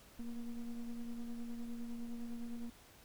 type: ring-modulated tone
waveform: triangle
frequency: 119.9 Hz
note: A#2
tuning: 49 cents sharp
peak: -35 dBFS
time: 0.19-2.7 s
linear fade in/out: 5 ms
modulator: 115 Hz
effects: pink hiss -61 dBFS RMS until 3.04 s